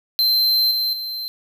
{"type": "tone with level steps", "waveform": "square", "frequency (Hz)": 4109, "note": "C8", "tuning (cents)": -32, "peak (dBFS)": [-15, -19, -26], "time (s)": [0.19, 1.28], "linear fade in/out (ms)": 0, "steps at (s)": [0.71, 0.93], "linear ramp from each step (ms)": 2, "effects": []}